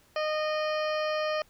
harmonic tone, 615 Hz, D#5, 20 cents flat, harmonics 1 / 2 / 3 / 4 / 5 / 7 / 8 / 9, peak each -28 / -34 / -38 / -40 / -42 / -45 / -46 / -47 dBFS, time 0.16-1.42 s, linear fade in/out 2 ms, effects pink hiss -62 dBFS RMS until 1.49 s

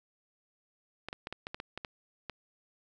clicks, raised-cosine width 0.3 ms, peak -22 dBFS, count 10, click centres 1.086 / 1.129 / 1.271 / 1.326 / 1.469 / 1.545 / 1.601 / 1.776 / 1.848 / 2.297 s, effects none

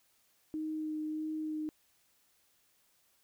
sine tone with vibrato, 310 Hz, D#4, 6 cents flat, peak -34 dBFS, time 0.54-1.69 s, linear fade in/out 0 ms, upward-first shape sine, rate 1.6 Hz, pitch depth 12 cents each way, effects white hiss -71 dBFS RMS until 3.23 s

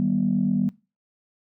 sine chord, Eb augmented, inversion none, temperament just, 155.56 / 194.45 / 243.1 Hz, Eb3 / G3 / B3, 0 / -14 / -27 cents, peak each -28 / -22 / -23 dBFS, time 0-0.69 s, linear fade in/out 0 ms, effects noise-tail reverb RT60 0.3 s tail -21 dB re dry + tanh soft clip ceiling -11 dBFS

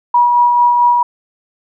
sine tone with tremolo, 965 Hz, B5, 40 cents flat, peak -6 dBFS, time 0.14-1.03 s, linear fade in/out 5 ms, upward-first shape sine, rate 4.5 Hz, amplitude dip 30%, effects none

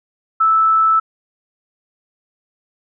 sine tone, 1314 Hz, E6, 6 cents flat, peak -10 dBFS, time 0.4-1 s, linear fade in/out 10 ms, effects none

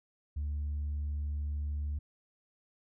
sine tone, 73.42 Hz, D2, in tune, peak -30 dBFS, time 0.36-1.99 s, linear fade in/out 10 ms, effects tanh soft clip ceiling -30 dBFS

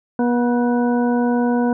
harmonic tone with a mistuned harmonic, 241.7 Hz, B3, 37 cents flat, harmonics 1 / 2 / 3 / 4 / 6, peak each -16 / -22 / -26 / -28 / -32 dBFS, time 0.19-1.73 s, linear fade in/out 2 ms, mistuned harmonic 6, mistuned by +44 cents, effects none

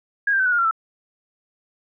sine tone with pitch steps, 1640 / 1582.3 / 1526.6 / 1472.9 / 1421.1 / 1371.1 / 1322.9 Hz, G#6 / G6 / G6 / F#6 / F6 / F6 / E6, -22 / +16 / -46 / -8 / +30 / -32 / +6 cents, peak -16 dBFS, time 0.27-0.711 s, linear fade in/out 5 ms, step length 63 ms, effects none

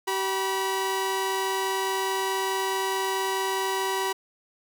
sawtooth tone pair together, 383.5 / 971.1 Hz, G4 / B5, -38 / -29 cents, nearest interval octave + major third, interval 1609 cents, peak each -24 dBFS, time 0.07-4.13 s, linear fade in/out 10 ms, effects none

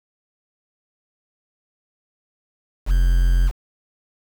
triangle tone with quantisation, 43.65 Hz, F1, in tune, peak -11 dBFS, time 2.86-3.52 s, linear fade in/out 50 ms, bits 6, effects none

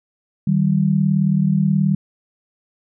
sine tone pair together, 154.53 / 193.2 Hz, D#3 / G3, -12 / -25 cents, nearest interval major third, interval 387 cents, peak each -17 / -16 dBFS, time 0.47-1.95 s, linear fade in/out 5 ms, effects none

